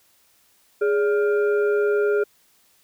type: tone with frequency modulation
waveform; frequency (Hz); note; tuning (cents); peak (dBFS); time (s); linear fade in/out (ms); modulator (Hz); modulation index
sine; 413.8; G#4; -6; -17; 0.81-2.24; 10; 989; 0.54
effects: white hiss -60 dBFS RMS until 2.83 s